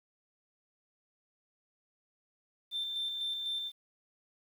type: tone with tremolo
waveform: sine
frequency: 3567 Hz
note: A7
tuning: 23 cents sharp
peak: -31 dBFS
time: 2.71-3.72 s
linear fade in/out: 50 ms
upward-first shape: square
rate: 4 Hz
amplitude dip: 35%
effects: tanh soft clip ceiling -28 dBFS + 10-bit